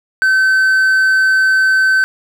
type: tone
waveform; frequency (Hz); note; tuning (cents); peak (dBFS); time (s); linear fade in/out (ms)
triangle; 1535; G6; -37; -7; 0.22-2.04; 0
effects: none